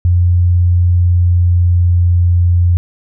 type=tone with pitch glide; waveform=sine; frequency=88.2 to 87.59 Hz; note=F2 to F2; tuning=+18 to +6 cents; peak=-7 dBFS; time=0.05-2.77 s; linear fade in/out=0 ms; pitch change=-12 cents; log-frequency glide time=0.97-2.3 s; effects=none